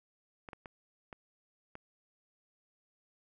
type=clicks; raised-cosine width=0.5 ms; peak=-30 dBFS; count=5; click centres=0.488 / 0.532 / 0.658 / 1.128 / 1.754 s; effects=none